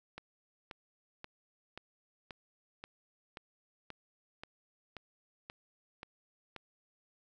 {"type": "click train", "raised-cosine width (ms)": 0.3, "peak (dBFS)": -28, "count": 13, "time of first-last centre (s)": [0.18, 6.563], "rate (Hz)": 1.88, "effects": []}